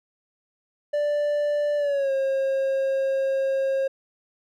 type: tone with pitch glide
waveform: triangle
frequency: 587.3 to 538.6 Hz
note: D5 to C#5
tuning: 0 to -50 cents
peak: -19 dBFS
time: 0.93-3.88 s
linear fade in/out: 10 ms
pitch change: -150 cents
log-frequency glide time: 1.77-2.12 s
effects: none